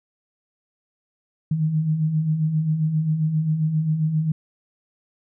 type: beating tone pair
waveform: sine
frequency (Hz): 150.3 / 157.8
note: D3 / D#3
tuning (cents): +40 / +25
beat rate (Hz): 7.5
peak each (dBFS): -28 / -19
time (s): 1.51-4.32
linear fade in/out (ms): 5
effects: none